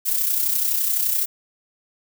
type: noise with amplitude modulation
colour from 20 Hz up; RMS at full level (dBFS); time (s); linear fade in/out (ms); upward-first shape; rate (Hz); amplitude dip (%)
violet; -19; 0.05-1.26; 20; sine; 31.8; 50
effects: none